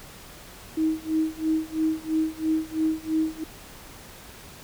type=tone with tremolo; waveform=sine; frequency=316.7 Hz; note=D#4; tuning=31 cents sharp; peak=-19 dBFS; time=0.77-3.44 s; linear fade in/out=5 ms; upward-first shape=sine; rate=3 Hz; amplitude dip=95%; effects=pink hiss -45 dBFS RMS until 4.63 s